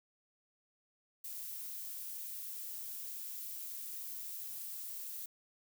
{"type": "noise", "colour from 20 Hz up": "violet", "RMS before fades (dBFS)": -44, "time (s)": [1.24, 5.26], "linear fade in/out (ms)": 5, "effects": []}